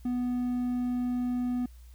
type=tone; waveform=triangle; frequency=246.9 Hz; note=B3; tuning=in tune; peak=-25 dBFS; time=0.05-1.66 s; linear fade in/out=5 ms; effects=added 60 Hz sine -47 dBFS peak until 1.94 s + white hiss -64 dBFS RMS until 1.94 s